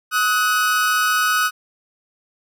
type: tone pair together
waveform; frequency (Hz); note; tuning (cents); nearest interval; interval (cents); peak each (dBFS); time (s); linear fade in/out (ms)
40% pulse; 1264.9 / 1480; D#6 / F#6; +28 / 0; minor third; 272; -18; 0.11-1.51; 50
effects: none